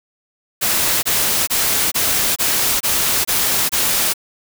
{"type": "noise bursts", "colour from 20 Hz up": "white", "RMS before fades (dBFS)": -17, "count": 8, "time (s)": [0.61, 4.138], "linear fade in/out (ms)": 20, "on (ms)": 420, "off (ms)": 24, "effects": []}